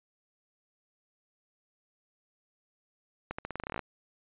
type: accelerating click train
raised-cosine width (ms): 0.5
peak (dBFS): -20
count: 14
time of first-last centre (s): 3.31-3.793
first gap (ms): 75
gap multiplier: 0.87
effects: resampled to 8000 Hz